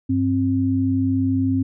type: tone pair together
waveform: sine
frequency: 98.8 / 264.9 Hz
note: G2 / C4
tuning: +14 / +22 cents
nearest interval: octave + perfect fourth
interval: 1708 cents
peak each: -22 / -18 dBFS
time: 0.09-1.63 s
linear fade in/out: 10 ms
effects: none